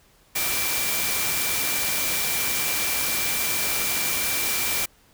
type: tone in noise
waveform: sine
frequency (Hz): 2349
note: D7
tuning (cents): 0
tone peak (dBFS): -31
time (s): 0.35-4.86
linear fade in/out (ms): 10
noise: white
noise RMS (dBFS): -25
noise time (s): 0.35-4.86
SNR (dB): -9
effects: pink hiss -58 dBFS RMS until 5.13 s